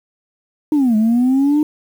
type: linear two-way sweep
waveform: sine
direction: down then up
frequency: 311.1 to 211.5 to 305.7 Hz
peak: -9 dBFS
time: 0.72-1.63 s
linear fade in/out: 2 ms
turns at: 0.96 s
effects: tanh soft clip ceiling -9 dBFS + 7-bit